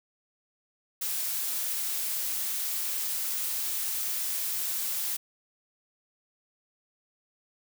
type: noise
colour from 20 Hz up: blue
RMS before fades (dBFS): -31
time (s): 1.01-5.17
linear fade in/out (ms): 10
effects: none

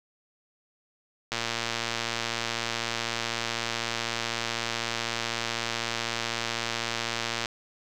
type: click train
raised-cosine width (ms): 0.2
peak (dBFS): -11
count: 713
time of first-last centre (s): 1.32-7.458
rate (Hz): 116
effects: none

